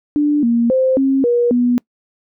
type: tone with pitch steps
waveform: sine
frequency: 294.7 / 234.5 / 521 / 269.6 / 479.5 / 244.2 Hz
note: D4 / A#3 / C5 / C#4 / A#4 / B3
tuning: +6 / +11 / -7 / -48 / +49 / -19 cents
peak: -11 dBFS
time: 0.16-1.78 s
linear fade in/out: 0 ms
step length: 270 ms
effects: noise-tail reverb RT60 0.1 s tail -25 dB re dry